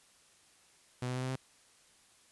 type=tone with pitch steps; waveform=sawtooth; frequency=124.9 / 126.35 / 127.82 / 129.3 / 130.81 Hz; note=B2 / B2 / C3 / C3 / C3; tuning=+20 / +40 / -40 / -20 / 0 cents; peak=-30 dBFS; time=1.02-1.36 s; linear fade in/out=5 ms; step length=68 ms; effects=white hiss -64 dBFS RMS until 2.31 s + resampled to 24000 Hz